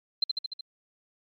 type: tone with echo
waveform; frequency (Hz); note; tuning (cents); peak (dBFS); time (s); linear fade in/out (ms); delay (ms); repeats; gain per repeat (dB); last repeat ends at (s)
sine; 4109; C8; -32; -20; 0.22-0.24; 5; 74; 5; -3; 0.61
effects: MP3 48 kbps

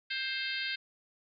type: harmonic tone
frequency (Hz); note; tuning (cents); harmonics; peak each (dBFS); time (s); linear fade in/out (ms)
527; C5; +12; 3 / 4 / 5 / 6 / 7 / 8 / 9; -38 / -39 / -40 / -41 / -41 / -42 / -43; 0.1-0.76; 10
effects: none

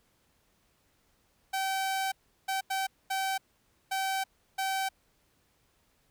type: tone bursts at uneven times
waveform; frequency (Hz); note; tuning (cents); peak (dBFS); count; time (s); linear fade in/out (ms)
sawtooth; 770; G5; -31; -25; 6; 1.53-2.12 / 2.48-2.61 / 2.7-2.87 / 3.1-3.38 / 3.91-4.24 / 4.58-4.89; 10
effects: pink hiss -70 dBFS RMS until 6.1 s

